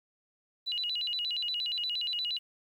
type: tone with vibrato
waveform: sine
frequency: 3384 Hz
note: G#7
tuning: 32 cents sharp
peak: -30 dBFS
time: 0.66-2.39 s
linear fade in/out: 20 ms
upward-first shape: square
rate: 8.5 Hz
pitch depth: 280 cents each way
effects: 10-bit